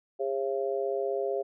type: harmonic tone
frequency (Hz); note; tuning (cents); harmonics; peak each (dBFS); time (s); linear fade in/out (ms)
135.5; C#3; -39; 3 / 4 / 5; -30 / -32 / -34; 0.19-1.43; 20
effects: none